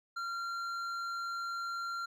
sine tone with hard clipping, 1378 Hz, F6, 24 cents flat, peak -37 dBFS, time 0.16-2.06 s, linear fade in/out 10 ms, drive 8 dB, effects none

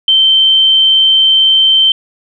sine tone, 3111 Hz, G7, 14 cents flat, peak -5 dBFS, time 0.08-1.92 s, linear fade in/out 2 ms, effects none

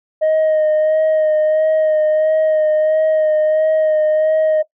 sine tone with vibrato, 622.3 Hz, D#5, in tune, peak -9 dBFS, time 0.21-4.63 s, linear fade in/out 20 ms, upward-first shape sine, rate 1.5 Hz, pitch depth 20 cents each way, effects noise-tail reverb RT60 0.1 s tail -17 dB re dry + tanh soft clip ceiling -10 dBFS

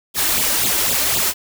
white noise with flanger, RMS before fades -18 dBFS, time 0.14-1.34 s, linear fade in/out 50 ms, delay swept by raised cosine 0.25 to 3.35 ms, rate 3.9 Hz, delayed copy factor +0.8, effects none

